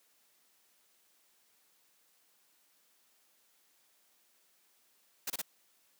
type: noise bursts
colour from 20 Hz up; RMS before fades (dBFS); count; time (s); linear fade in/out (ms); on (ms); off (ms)
white; -36; 3; 5.27-5.417; 5; 31; 27
effects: white hiss -70 dBFS RMS until 5.99 s + high-pass 200 Hz 12 dB/octave